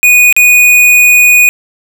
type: tone with dropouts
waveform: square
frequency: 2475 Hz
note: D#7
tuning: 10 cents flat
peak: -3 dBFS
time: 0.03-1.49 s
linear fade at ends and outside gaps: 0 ms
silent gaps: 0.326-0.365 s
effects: none